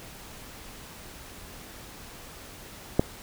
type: click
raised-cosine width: 2 ms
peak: -5 dBFS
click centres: 2.995 s
effects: pink hiss -45 dBFS RMS until 3.22 s